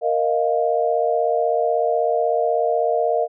sine chord, Bb suspended fourth, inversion none, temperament equal, 466.2 / 622.3 / 698.5 Hz, Bb4 / Eb5 / F5, 0 / 0 / 0 cents, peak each -21 dBFS, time 0.01-3.28 s, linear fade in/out 50 ms, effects none

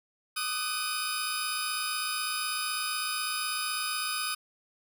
20% pulse tone cluster, 1192 / 1248 / 1507 / 4825 / 5020 Hz, D6 / D#6 / F#6 / D8 / D#8, +25 / +5 / +31 / +46 / +15 cents, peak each -36 / -29 / -32 / -36 / -30 dBFS, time 0.36-4.35 s, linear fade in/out 10 ms, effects none

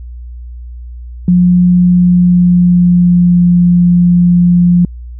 sine tone with pitch glide, 178.5 to 175.84 Hz, F3 to F3, +38 to +12 cents, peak -4 dBFS, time 1.28-4.85 s, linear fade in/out 2 ms, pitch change -26 cents, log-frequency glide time 1.88-3.5 s, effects added 60 Hz sine -24 dBFS peak until 5.19 s

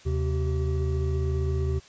triangle tone cluster, 78.5 / 132.8 / 383.5 Hz, D#2 / C3 / G4, +16 / +26 / -38 cents, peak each -23 / -28 / -30 dBFS, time 0.05-1.8 s, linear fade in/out 20 ms, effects white hiss -52 dBFS RMS until 1.88 s + resampled to 16000 Hz

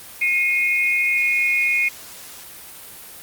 sine tone pair together, 2151 / 2475 Hz, C7 / D#7, +47 / -10 cents, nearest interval major second, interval 243 cents, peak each -19 dBFS, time 0.21-1.89 s, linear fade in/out 10 ms, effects white hiss -39 dBFS RMS until 3.22 s + Opus 32 kbps

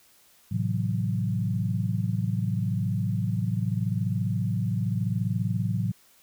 sine chord, F# half-diminished seventh, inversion first, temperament equal, 110 / 130.81 / 164.81 / 185 Hz, A2 / C3 / E3 / F#3, 0 / 0 / 0 / 0 cents, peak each -27 / -31 / -32 / -30 dBFS, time 0.51-5.92 s, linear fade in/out 10 ms, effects white hiss -59 dBFS RMS until 6.22 s

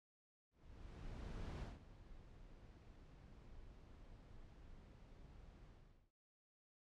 brown noise with ADSR envelope, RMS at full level -45 dBFS, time 0.51-6.12 s, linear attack 1100 ms, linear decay 170 ms, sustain -15 dB, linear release 450 ms, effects low-pass 6000 Hz 12 dB/octave

